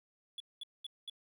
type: tone bursts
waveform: triangle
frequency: 3425 Hz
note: A7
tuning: 47 cents flat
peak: -39 dBFS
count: 4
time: 0.38-1.098 s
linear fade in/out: 2 ms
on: 22 ms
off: 210 ms
effects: none